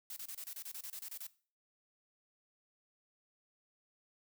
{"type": "noise bursts", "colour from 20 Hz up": "blue", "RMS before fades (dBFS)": -45, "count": 13, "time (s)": [0.1, 1.268], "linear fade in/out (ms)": 2, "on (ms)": 64, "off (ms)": 28, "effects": ["noise-tail reverb RT60 0.4 s tail -18 dB re dry"]}